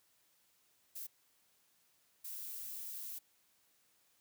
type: noise bursts at uneven times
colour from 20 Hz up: violet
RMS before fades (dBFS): -45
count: 2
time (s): 0.95-1.07 / 2.24-3.19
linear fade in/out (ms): 10
effects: white hiss -73 dBFS RMS until 4.2 s + high-pass 60 Hz 12 dB/octave